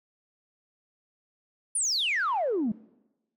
sine exponential sweep, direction down, 10180 to 198.1 Hz, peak -23 dBFS, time 1.75-2.72 s, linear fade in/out 5 ms, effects noise-tail reverb RT60 1.0 s tail -24 dB re dry + tanh soft clip ceiling -21 dBFS

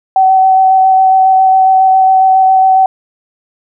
sine tone with vibrato, 760 Hz, F#5, 46 cents sharp, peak -4 dBFS, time 0.16-2.86 s, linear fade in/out 2 ms, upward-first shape square, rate 7.3 Hz, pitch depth 9 cents each way, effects none

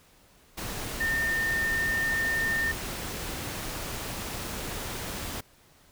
sine tone in noise, 1813 Hz, A#6, 49 cents flat, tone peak -25 dBFS, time 1-2.72 s, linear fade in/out 10 ms, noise pink, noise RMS -35 dBFS, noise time 0.57-5.41 s, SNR +7 dB, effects pink hiss -59 dBFS RMS until 5.91 s

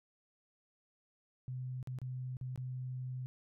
sine tone with dropouts, 127.7 Hz, C3, 42 cents flat, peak -38 dBFS, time 1.48-3.26 s, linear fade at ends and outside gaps 0 ms, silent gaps 1.828-1.873 / 1.987-2.016 / 2.369-2.412 / 2.559-2.576 s, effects none

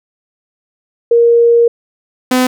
sine / sawtooth tone pair in turn, 469.2 / 253.9 Hz, A#4 / B3, +11 / +48 cents, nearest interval major seventh, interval 1063 cents, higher first, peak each -5 dBFS, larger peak neither, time 1.11-1.68 / 2.31-2.47 s, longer first, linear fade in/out 5 ms, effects none

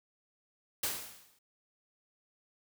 white noise with exponential decay, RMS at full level -31 dBFS, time 0.83-1.39 s, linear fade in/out 5 ms, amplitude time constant 120 ms, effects none

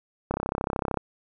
click train, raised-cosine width 1 ms, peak -12 dBFS, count 23, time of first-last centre 0.31-0.973 s, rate 33.2 Hz, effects none

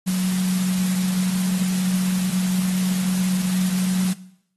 sine tone in noise, 184.8 Hz, F#3, 2 cents flat, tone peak -18 dBFS, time 0.06-4.14 s, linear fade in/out 20 ms, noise white, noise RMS -31 dBFS, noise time 0.06-4.14 s, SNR +10 dB, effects noise-tail reverb RT60 0.7 s tail -17 dB re dry + AAC 32 kbps

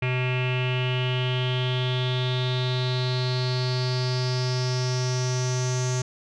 square tone with low-pass filter sweep, 126.8 Hz, B2, 46 cents sharp, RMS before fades -25 dBFS, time 0.02-6.02 s, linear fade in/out 5 ms, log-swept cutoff 2500 to 6500 Hz, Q 6.9, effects none

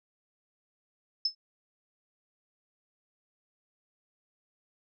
sine tone with exponential decay, 5240 Hz, E8, 11 cents flat, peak -21 dBFS, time 1.25-1.35 s, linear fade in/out 5 ms, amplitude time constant 20 ms, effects none

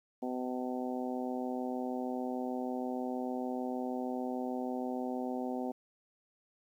harmonic tone, 126.5 Hz, B2, 42 cents sharp, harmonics 2 / 3 / 4 / 5 / 6 / 7, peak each -36 / -42 / -42 / -44 / -42 / -49 dBFS, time 0.22-5.72 s, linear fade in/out 10 ms, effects 11-bit

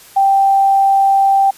sine tone, 784 Hz, G5, in tune, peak -8 dBFS, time 0.16-1.51 s, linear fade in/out 10 ms, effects white hiss -41 dBFS RMS until 1.57 s + resampled to 32000 Hz

